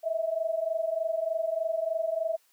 sine tone pair together, 636 / 659.3 Hz, D#5 / E5, +38 / 0 cents, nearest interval minor second, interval 62 cents, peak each -30 / -28 dBFS, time 0.03-2.37 s, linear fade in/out 20 ms, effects white hiss -66 dBFS RMS until 2.52 s + high-pass 400 Hz 12 dB/octave

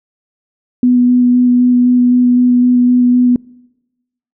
sine tone with vibrato, 246.9 Hz, B3, in tune, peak -6 dBFS, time 0.83-3.36 s, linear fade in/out 2 ms, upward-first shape square, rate 3.9 Hz, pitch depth 8 cents each way, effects noise-tail reverb RT60 1.0 s tail -25 dB re dry

